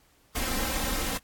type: noise with comb filter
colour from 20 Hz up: pink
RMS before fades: -29 dBFS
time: 0.35-1.18 s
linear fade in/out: 10 ms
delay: 3.8 ms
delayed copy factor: +0.8
effects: pink hiss -63 dBFS RMS until 1.23 s + AAC 64 kbps